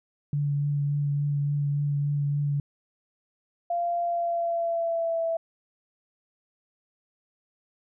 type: tone with vibrato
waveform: sine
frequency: 144.1 Hz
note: D3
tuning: 33 cents flat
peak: -23 dBFS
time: 0.33-2.6 s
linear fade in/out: 2 ms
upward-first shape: triangle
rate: 3.5 Hz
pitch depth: 17 cents each way
type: tone with pitch glide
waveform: sine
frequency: 691 to 660.9 Hz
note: F5 to E5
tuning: -19 to +4 cents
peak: -24 dBFS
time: 3.7-5.37 s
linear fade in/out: 5 ms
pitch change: -77 cents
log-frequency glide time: 4.03-5.24 s
effects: none